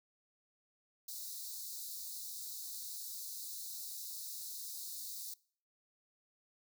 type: high-pass noise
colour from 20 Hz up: white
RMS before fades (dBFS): -45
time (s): 1.08-5.34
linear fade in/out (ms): 5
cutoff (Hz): 3800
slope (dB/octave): 96
effects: noise-tail reverb RT60 0.5 s tail -23 dB re dry